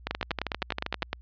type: two click trains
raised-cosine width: 0.3 ms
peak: -12 / -13 dBFS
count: 11 / 13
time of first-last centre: 0.11-1.13 / 0.07-1.022 s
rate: 9.8 / 12.6 Hz
effects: added 60 Hz sine -47 dBFS peak until 1.21 s + resampled to 11025 Hz